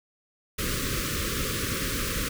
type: band-stop noise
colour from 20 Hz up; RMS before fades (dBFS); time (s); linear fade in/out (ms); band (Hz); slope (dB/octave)
pink; -29; 0.58-2.29; 10; 560 to 1100; 96
effects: none